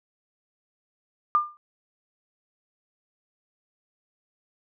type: tone with exponential decay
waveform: sine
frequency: 1200 Hz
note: D6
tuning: 37 cents sharp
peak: -14 dBFS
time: 1.35-1.57 s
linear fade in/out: 0 ms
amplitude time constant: 46 ms
effects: none